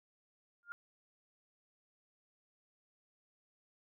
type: tone with exponential growth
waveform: sine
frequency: 1407 Hz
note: F6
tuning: 12 cents sharp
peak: -37 dBFS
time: 0.63-0.72 s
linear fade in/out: 0 ms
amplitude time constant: 19 ms
effects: none